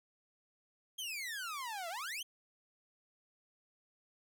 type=exponential two-way sweep; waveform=sawtooth; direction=down then up; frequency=3263 to 650 to 3263 Hz; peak=-36 dBFS; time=0.98-2.23 s; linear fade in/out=10 ms; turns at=1.89 s; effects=none